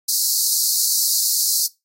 pink high-pass noise, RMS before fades -19 dBFS, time 0.08-1.67 s, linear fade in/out 10 ms, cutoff 4200 Hz, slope 96 dB/octave, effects noise-tail reverb RT60 0.2 s tail -19 dB re dry + AAC 48 kbps

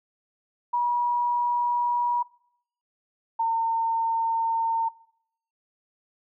sine tone pair in turn, 964 / 909.9 Hz, B5 / A#5, -42 / -42 cents, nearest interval minor second, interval 100 cents, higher first, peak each -21 dBFS, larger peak neither, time 0.73-2.23 / 3.39-4.89 s, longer neither, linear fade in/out 10 ms, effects noise-tail reverb RT60 0.7 s tail -22 dB re dry

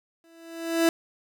30% pulse tone with exponential growth, 331.2 Hz, E4, 8 cents sharp, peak -14 dBFS, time 0.24-0.89 s, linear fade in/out 1 ms, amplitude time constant 140 ms, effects none

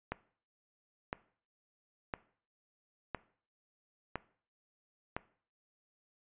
click train, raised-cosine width 0.5 ms, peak -20 dBFS, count 6, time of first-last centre 0.12-5.165 s, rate 0.991 Hz, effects noise-tail reverb RT60 0.5 s tail -19 dB re dry + resampled to 8000 Hz

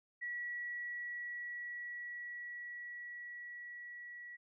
sine tone with level ramp, 1933 Hz, B6, 38 cents flat, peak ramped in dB -38 to -47 dBFS, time 0.21-4.37 s, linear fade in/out 20 ms, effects none

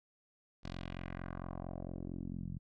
10% pulse tone with low-pass filter sweep, 44.42 Hz, F1, 30 cents sharp, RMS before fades -43 dBFS, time 0.63-2.59 s, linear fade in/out 20 ms, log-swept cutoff 4900 to 150 Hz, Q 1.9, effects none

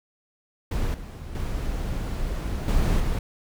brown noise with level steps, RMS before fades -25 / -36 / -28 / -21 / -25 dBFS, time 0.71-3.19 s, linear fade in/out 5 ms, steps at 0.94 / 1.35 / 2.68 / 3 s, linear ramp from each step 2 ms, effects none

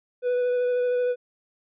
triangle tone with vibrato, 493.9 Hz, B4, in tune, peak -19 dBFS, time 0.22-1.16 s, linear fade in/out 50 ms, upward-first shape sine, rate 13 Hz, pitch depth 11 cents each way, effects resampled to 8000 Hz

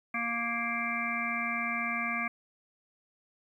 harmonic tone, 234 Hz, A#3, 7 cents sharp, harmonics 1 / 3 / 5 / 7 / 9 / 10, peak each -38 / -40 / -36 / -39 / -35 / -35 dBFS, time 0.14-2.28 s, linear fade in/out 5 ms, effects 11-bit

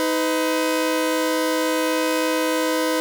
sawtooth tone pair together, 315.4 / 504.5 Hz, D#4 / B4, +24 / +37 cents, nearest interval minor sixth, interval 813 cents, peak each -18 dBFS, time 0-3 s, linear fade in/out 0 ms, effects none

